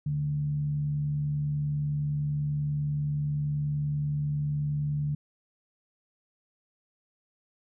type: tone with frequency modulation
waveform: sine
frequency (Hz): 146.83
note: D3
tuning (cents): 0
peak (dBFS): -26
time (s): 0.06-5.15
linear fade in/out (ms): 5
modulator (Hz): 70.4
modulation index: 0.23
effects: none